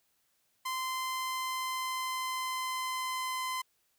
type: tone with pitch glide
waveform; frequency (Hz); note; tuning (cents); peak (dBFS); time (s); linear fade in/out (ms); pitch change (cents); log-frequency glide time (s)
sawtooth; 1036 to 1028.2; C6 to C6; -17 to -31; -29; 0.65-3.62; 10; -14; 1.13-3.42
effects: white hiss -74 dBFS RMS until 3.98 s